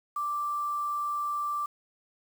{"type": "tone with quantisation", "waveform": "sine", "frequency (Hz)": 1174.7, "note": "D6", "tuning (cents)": 0, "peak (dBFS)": -28, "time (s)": [0.16, 1.66], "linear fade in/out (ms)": 5, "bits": 8, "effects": []}